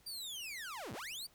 sawtooth linear two-way sweep, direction down then up, 4772 to 75.6 to 4772 Hz, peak -39 dBFS, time 0.06-1.27 s, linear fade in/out 10 ms, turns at 0.93 s, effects pink hiss -67 dBFS RMS until 1.34 s

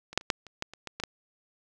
clicks, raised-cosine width 0.2 ms, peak -26 / -6 / -30 / -6 / -29 / -14 / -27 / -20 / -18 / -12 dBFS, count 10, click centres 0.13 / 0.176 / 0.211 / 0.302 / 0.467 / 0.624 / 0.736 / 0.873 / 1 / 1.037 s, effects none

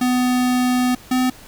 square tone pair in turn, 250 / 254.5 Hz, B3 / C4, +21 / -48 cents, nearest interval unison, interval 31 cents, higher second, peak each -16 dBFS, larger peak neither, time 0.01-0.95 / 1.11-1.3 s, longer first, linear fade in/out 5 ms, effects pink hiss -43 dBFS RMS until 1.47 s

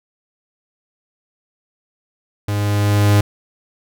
45% pulse tone with level ramp, 102.9 Hz, G#2, 16 cents flat, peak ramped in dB -18 to -9 dBFS, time 2.48-3.21 s, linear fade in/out 5 ms, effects none

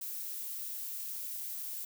violet noise, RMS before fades -40 dBFS, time 0.01-1.85 s, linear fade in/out 5 ms, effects none

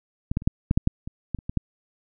clicks, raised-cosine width 5 ms, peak -13 / -10 / -26 / -6 / -7 / -6 / -6 / -21 / -14 / -26 / -16 / -9 dBFS, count 12, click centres 0.315 / 0.371 / 0.421 / 0.475 / 0.711 / 0.775 / 0.874 / 1.075 / 1.347 / 1.388 / 1.495 / 1.573 s, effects none

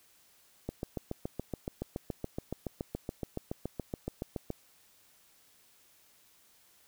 click train, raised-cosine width 2 ms, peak -21 dBFS, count 28, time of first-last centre 0.69-4.504 s, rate 7.08 Hz, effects white hiss -64 dBFS RMS until 6.87 s

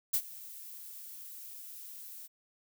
violet noise with ADSR envelope, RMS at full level -27 dBFS, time 0.13-2.28 s, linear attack 13 ms, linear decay 68 ms, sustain -20 dB, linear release 29 ms, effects none

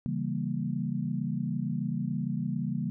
sine chord, C# diminished seventh, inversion none, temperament equal with one note detuned, 138.11 / 164.81 / 196 / 233.1 Hz, C#3 / E3 / G3 / Bb3, -6 / 0 / 0 / 0 cents, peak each -34 dBFS, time 0.06-2.9 s, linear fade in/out 0 ms, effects none

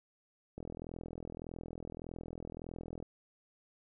click train, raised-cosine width 2 ms, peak -30 dBFS, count 103, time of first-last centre 0.58-3.026 s, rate 41.7 Hz, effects none

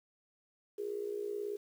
sine tone with amplitude modulation, 410.8 Hz, G#4, 19 cents flat, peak -32 dBFS, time 0.78-1.57 s, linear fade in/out 10 ms, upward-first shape sine, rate 58.5 Hz, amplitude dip 75%, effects 10-bit

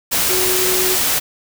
sine tone in noise, 370 Hz, F#4, in tune, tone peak -20 dBFS, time 0.29-0.96 s, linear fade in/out 20 ms, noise white, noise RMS -17 dBFS, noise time 0.11-1.2 s, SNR -6 dB, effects none

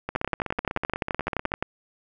two click trains, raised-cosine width 0.5 ms, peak -9 / -14 dBFS, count 18 / 24, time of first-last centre 0.16-1.626 / 0.09-1.519 s, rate 11.6 / 16.1 Hz, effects none

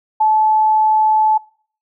sine tone, 866 Hz, A5, 28 cents flat, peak -10 dBFS, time 0.2-1.38 s, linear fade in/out 10 ms, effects noise-tail reverb RT60 0.5 s tail -23 dB re dry

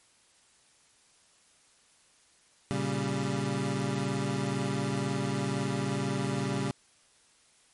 25% pulse chord, G diminished, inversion first, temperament equal, 116.54 / 138.59 / 196 Hz, Bb2 / Db3 / G3, 0 / 0 / 0 cents, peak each -32 / -28 / -29 dBFS, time 2.71-6.71 s, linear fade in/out 0 ms, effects white hiss -63 dBFS RMS until 7.73 s + MP3 48 kbps

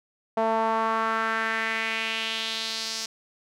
sawtooth tone with band-pass filter sweep, 223.4 Hz, A3, 27 cents sharp, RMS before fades -27 dBFS, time 0.37-3.06 s, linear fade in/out 5 ms, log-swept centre 740 to 5500 Hz, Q 2.7, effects none

